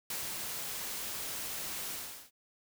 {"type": "noise with ADSR envelope", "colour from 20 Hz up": "white", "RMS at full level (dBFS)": -37, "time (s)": [0.1, 2.31], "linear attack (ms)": 3, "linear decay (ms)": 220, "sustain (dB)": -2, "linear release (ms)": 400, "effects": []}